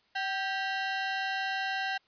sawtooth ring-modulated tone, 1174.7 Hz, D6, in tune, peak -23 dBFS, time 0.15-1.98 s, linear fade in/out 10 ms, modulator 407 Hz, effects white hiss -68 dBFS RMS until 2.07 s + resampled to 11025 Hz

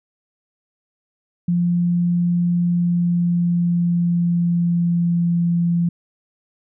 sine tone with pitch glide, 174.2 to 171.41 Hz, F3 to F3, -4 to -32 cents, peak -15 dBFS, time 1.48-5.89 s, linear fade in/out 5 ms, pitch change -28 cents, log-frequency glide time 2.63-5.4 s, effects none

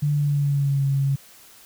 sine tone with pitch glide, 146.8 to 137.76 Hz, D3 to C#3, 0 to -10 cents, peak -18 dBFS, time 0.02-1.16 s, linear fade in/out 10 ms, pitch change -110 cents, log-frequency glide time 0.12-0.85 s, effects white hiss -49 dBFS RMS until 1.65 s

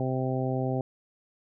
harmonic tone, 130 Hz, C3, 11 cents flat, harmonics 1 / 2 / 3 / 4 / 5 / 6, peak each -29 / -32 / -34 / -35 / -36 / -37 dBFS, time 0-0.81 s, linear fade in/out 2 ms, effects none

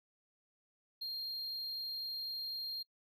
triangle tone, 4212 Hz, C8, 11 cents sharp, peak -37 dBFS, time 1.01-2.83 s, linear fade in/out 10 ms, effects noise-tail reverb RT60 0.1 s tail -26 dB re dry

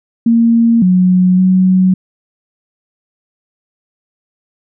sine tone with pitch steps, 231.2 / 182.9 / 185.9 Hz, A#3 / F#3 / F#3, -14 / -20 / +8 cents, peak -6 dBFS, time 0.26-1.94 s, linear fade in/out 5 ms, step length 560 ms, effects none

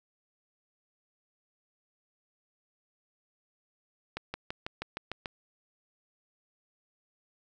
accelerating click train, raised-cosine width 0.3 ms, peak -19 dBFS, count 8, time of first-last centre 4.17-5.258 s, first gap 170 ms, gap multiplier 0.97, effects none

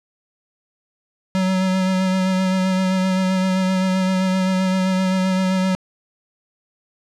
square tone with vibrato, 187.4 Hz, F#3, 22 cents sharp, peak -17 dBFS, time 1.35-5.75 s, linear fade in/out 0 ms, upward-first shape sine, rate 7.7 Hz, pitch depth 21 cents each way, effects low-pass 7000 Hz 12 dB/octave

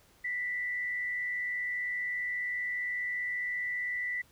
sine tone with frequency modulation, 1975.5 Hz, B6, in tune, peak -31 dBFS, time 0.24-4.22 s, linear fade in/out 10 ms, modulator 95 Hz, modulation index 0.45, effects pink hiss -63 dBFS RMS until 4.31 s

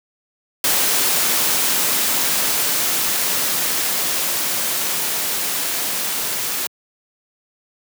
white noise with level ramp, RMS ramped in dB -17 to -23 dBFS, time 0.64-6.67 s, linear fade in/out 2 ms, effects high-pass 150 Hz 12 dB/octave

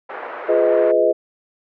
pink band-pass noise, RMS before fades -31 dBFS, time 0.09-0.92 s, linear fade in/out 10 ms, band 440 to 1800 Hz, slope 24 dB/octave
sine chord, F half-diminished seventh, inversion none, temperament just, 349.2 / 419.1 / 502.9 / 628.6 Hz, F4 / Ab4 / Cb5 / Eb5, 0 / +16 / +31 / +18 cents, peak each -21 / -19 / -18 / -16 dBFS, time 0.48-1.13 s, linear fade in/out 20 ms
effects none

